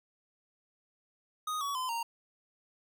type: tone with pitch steps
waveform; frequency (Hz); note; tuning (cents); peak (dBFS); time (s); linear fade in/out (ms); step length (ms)
square; 1244.5 / 1128.1 / 1022.6 / 927; D#6 / C#6 / C6 / A#5; 0 / +30 / -40 / -10; -33; 1.47-2.03; 5; 140
effects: none